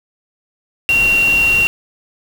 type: tone in noise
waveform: sine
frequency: 2751 Hz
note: F7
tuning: 27 cents flat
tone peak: -10 dBFS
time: 0.89-1.67 s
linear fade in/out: 0 ms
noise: pink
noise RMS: -25 dBFS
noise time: 0.89-1.67 s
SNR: +12 dB
effects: none